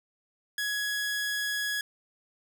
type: tone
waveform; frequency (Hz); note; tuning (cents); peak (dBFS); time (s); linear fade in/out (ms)
sawtooth; 1674; G#6; +13; -25; 0.58-1.81; 2
effects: none